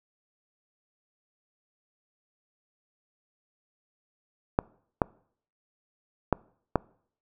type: clicks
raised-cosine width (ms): 1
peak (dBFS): -7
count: 4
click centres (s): 4.589 / 5.018 / 6.327 / 6.757
effects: noise-tail reverb RT60 0.6 s tail -25 dB re dry